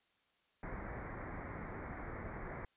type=low-pass noise; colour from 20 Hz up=pink; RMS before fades=-45 dBFS; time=0.63-2.65 s; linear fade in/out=2 ms; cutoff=2200 Hz; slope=96 dB/octave; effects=white hiss -75 dBFS RMS until 2.76 s + resampled to 8000 Hz